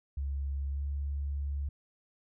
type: tone with pitch glide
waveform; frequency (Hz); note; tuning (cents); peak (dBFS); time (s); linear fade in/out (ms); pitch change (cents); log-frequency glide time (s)
sine; 69.4 to 70.74; C#2 to C#2; +3 to +36; -31; 0.17-1.69; 5; +33; 0.71-0.82
effects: none